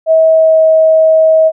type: tone with pitch glide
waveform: sine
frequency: 643 to 637.5 Hz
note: E5 to D#5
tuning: -43 to +42 cents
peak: -4 dBFS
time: 0.06-1.52 s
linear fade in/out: 50 ms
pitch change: -15 cents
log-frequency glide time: 0.28-0.63 s
effects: none